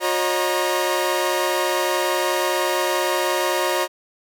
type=tone cluster; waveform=sawtooth; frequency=360.7 / 544 / 613 / 945 Hz; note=F#4 / C#5 / D#5 / A#5; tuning=-44 / -33 / -26 / +23 cents; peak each=-21 dBFS; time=0-3.88 s; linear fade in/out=50 ms; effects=none